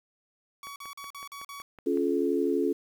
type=tone bursts; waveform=sawtooth; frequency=1129 Hz; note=C#6; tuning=31 cents sharp; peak=-36 dBFS; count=6; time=0.63-1.62 s; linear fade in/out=2 ms; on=130 ms; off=42 ms
type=click train; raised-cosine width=0.5 ms; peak=-33 dBFS; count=8; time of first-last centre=0.67-1.974 s; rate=5.37 Hz
type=chord; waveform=sine; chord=Db augmented; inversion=none; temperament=equal with one note detuned; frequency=277.2 / 349.2 / 430 Hz; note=Db4 / F4 / A4; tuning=0 / 0 / -40 cents; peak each=-28 dBFS; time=1.86-2.73 s; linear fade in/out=10 ms
effects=9-bit